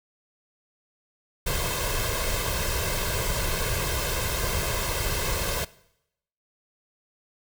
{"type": "noise with comb filter", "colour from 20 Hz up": "pink", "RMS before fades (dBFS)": -27, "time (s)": [1.46, 5.65], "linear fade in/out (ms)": 10, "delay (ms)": 1.9, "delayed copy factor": 0.7, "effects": ["noise-tail reverb RT60 0.8 s tail -20 dB re dry"]}